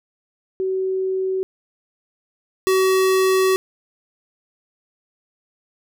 sine / square tone pair in turn, 378.2 / 378.2 Hz, F#4 / F#4, +38 / +38 cents, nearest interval unison, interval 0 cents, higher neither, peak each -19 / -15 dBFS, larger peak second, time 0.6-1.43 / 2.67-3.56 s, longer second, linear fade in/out 0 ms, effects none

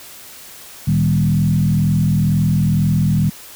sine tone with frequency modulation, 155.56 Hz, D#3, in tune, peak -12 dBFS, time 0.87-3.3 s, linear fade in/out 10 ms, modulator 42.1 Hz, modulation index 1.2, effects white hiss -38 dBFS RMS until 3.55 s

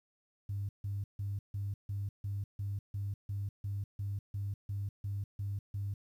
sine tone bursts, 100 Hz, G2, 35 cents sharp, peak -33 dBFS, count 16, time 0.49-5.94 s, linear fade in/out 5 ms, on 200 ms, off 150 ms, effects tanh soft clip ceiling -29 dBFS + 11-bit

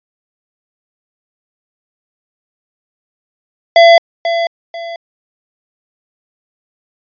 square tone with echo, 675 Hz, E5, 41 cents sharp, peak -3 dBFS, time 3.76-3.98 s, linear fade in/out 2 ms, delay 490 ms, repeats 2, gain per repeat -10 dB, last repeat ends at 4.96 s, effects resampled to 11025 Hz

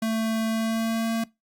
square tone with pitch glide, 222.8 to 226.7 Hz, A3 to A#3, +22 to -48 cents, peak -24 dBFS, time 0.02-1.24 s, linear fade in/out 5 ms, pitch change +30 cents, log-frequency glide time 0.48-1.11 s, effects noise-tail reverb RT60 0.2 s tail -21 dB re dry + Opus 48 kbps

